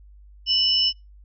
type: tone pair together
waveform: sine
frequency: 2960 / 5289 Hz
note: F#7 / E8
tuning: 0 / +5 cents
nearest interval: minor seventh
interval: 1005 cents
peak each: -20 dBFS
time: 0.46-0.93 s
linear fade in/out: 50 ms
effects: noise-tail reverb RT60 0.2 s tail -24 dB re dry + added 50 Hz sine -45 dBFS peak until 1.24 s